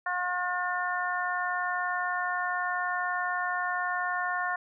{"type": "harmonic tone", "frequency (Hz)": 359.2, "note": "F4", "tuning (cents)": 49, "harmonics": [2, 3, 4, 5], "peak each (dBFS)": [-33, -33, -33, -33], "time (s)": [0.06, 4.56], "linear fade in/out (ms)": 5, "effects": []}